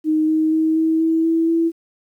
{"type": "tone with pitch steps", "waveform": "sine", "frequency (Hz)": [311.1, 314.4, 317.6, 321, 324.3, 327.7, 331.1], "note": ["D#4", "D#4", "D#4", "E4", "E4", "E4", "E4"], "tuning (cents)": [0, 18, 36, -46, -28, -10, 8], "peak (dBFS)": -14, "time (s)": [0.04, 1.72], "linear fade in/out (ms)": 50, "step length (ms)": 240, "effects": ["9-bit"]}